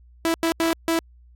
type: tone bursts at uneven times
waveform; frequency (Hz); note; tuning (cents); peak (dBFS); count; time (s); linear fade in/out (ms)
sawtooth; 329.6; E4; 0; -15; 4; 0.25-0.34 / 0.43-0.52 / 0.6-0.73 / 0.88-0.99; 0
effects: added 60 Hz sine -48 dBFS peak until 1.35 s + AAC 48 kbps